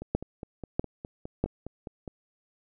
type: two click trains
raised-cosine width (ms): 2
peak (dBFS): -11 / -24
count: 3 / 11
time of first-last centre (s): 0.15-1.44 / 0.02-2.078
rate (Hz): 1.55 / 4.86
effects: none